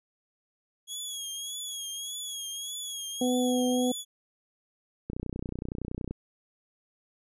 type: tone with vibrato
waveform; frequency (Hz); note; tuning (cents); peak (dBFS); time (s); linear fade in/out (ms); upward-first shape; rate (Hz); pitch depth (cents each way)
20% pulse; 3322; G#7; 0; -29; 0.87-4.05; 50; triangle; 1.7; 73
type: harmonic tone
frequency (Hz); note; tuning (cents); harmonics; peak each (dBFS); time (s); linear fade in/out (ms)
250.1; B3; +22; 1 / 2 / 3; -25 / -29 / -36; 3.21-3.92; 5
type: click train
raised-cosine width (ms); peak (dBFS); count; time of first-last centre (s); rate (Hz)
3; -21; 32; 5.1-6.11; 30.7
effects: none